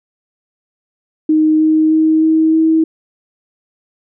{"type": "tone with pitch steps", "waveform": "sine", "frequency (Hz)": [311.1, 313.4, 315.8, 318.2, 320.6], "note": ["D#4", "D#4", "D#4", "D#4", "E4"], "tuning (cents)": [0, 13, 26, 39, -48], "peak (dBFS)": -8, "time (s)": [1.29, 2.84], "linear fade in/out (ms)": 5, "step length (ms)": 310, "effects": []}